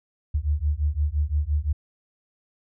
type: beating tone pair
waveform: sine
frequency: 71.6 / 77.4 Hz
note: D2 / D#2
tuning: -43 / -9 cents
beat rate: 5.8 Hz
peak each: -24 dBFS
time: 0.34-1.73 s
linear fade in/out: 10 ms
effects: none